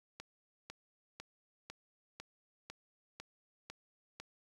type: click train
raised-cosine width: 0.2 ms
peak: -28 dBFS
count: 9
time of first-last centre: 0.2-4.2 s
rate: 2 Hz
effects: 9-bit